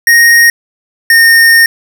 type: tone pair in turn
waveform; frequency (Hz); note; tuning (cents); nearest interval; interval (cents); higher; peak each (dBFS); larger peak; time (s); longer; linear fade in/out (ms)
square; 1864.7 / 1835.8; A#6 / A#6; 0 / -27; unison; 27; first; -3; neither; 0.07-0.5 / 1.1-1.66; second; 2
effects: none